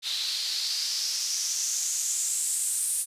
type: noise with band-pass filter sweep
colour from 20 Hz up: white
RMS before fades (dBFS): -29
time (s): 0.02-3.06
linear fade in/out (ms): 50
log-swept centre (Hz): 3800 to 9400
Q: 4.3
effects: resampled to 32000 Hz